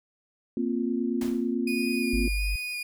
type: chord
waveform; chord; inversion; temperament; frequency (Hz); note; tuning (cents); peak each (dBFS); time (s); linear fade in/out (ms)
sine; Bb suspended second; none; just; 233.1 / 262.2 / 349.6; Bb3 / C4 / F4; 0 / +4 / +2; -28 / -29 / -31; 0.57-2.28; 2
type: noise with exponential decay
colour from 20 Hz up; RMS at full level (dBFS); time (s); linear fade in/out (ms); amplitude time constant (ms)
pink; -36; 1.21-1.55; 5; 73
type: tone with vibrato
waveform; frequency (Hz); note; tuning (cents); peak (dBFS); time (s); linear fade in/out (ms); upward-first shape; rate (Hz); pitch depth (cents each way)
35% pulse; 2457; D#7; -22; -29; 1.67-2.83; 5; square; 1.4; 12
type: tone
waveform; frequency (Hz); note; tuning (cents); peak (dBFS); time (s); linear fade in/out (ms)
sine; 50.3; G1; +45; -25; 2.13-2.56; 5
effects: none